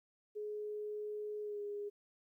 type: tone with pitch glide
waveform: sine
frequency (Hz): 420.8 to 410.7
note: G#4 to G#4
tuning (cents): +23 to -19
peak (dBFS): -39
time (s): 0.35-1.9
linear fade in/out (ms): 20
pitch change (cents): -42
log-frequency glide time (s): 1.42-1.61
effects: 13-bit